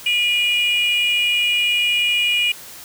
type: tone pair together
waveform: sine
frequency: 2432 / 2892 Hz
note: D#7 / F#7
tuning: -40 / -40 cents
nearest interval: minor third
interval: 300 cents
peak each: -16 dBFS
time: 0.06-2.52 s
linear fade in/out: 5 ms
effects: tanh soft clip ceiling -12 dBFS + white hiss -38 dBFS RMS until 2.84 s